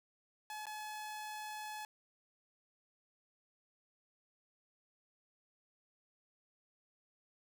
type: tone with dropouts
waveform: sawtooth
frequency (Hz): 853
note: G#5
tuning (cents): +46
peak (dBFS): -39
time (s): 0.5-1.85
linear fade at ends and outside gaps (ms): 1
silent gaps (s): 0.656-0.667
effects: none